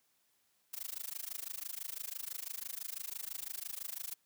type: noise with amplitude modulation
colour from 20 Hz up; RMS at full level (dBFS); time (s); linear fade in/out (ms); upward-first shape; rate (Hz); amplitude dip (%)
blue; -39; 0.73-4.15; 10; sine; 26; 100
effects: white hiss -75 dBFS RMS until 4.25 s + high-pass 80 Hz 12 dB/octave